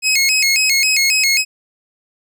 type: tone with vibrato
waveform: 20% pulse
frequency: 2349 Hz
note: D7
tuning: in tune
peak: -7 dBFS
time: 0.02-1.45 s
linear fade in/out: 50 ms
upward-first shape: square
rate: 3.7 Hz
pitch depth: 140 cents each way
effects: none